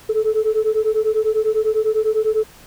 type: beating tone pair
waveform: sine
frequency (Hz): 430 / 440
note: A4 / A4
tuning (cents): -40 / 0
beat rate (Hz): 10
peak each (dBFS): -17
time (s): 0.09-2.44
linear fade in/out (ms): 10
effects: tanh soft clip ceiling -10 dBFS + pink hiss -45 dBFS RMS until 2.66 s